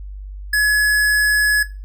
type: tone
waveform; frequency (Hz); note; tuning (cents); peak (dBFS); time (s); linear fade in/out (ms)
square; 1695; G#6; +35; -14; 0.53-1.63; 5
effects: noise-tail reverb RT60 0.3 s tail -17 dB re dry + added 49 Hz sine -29 dBFS peak until 1.84 s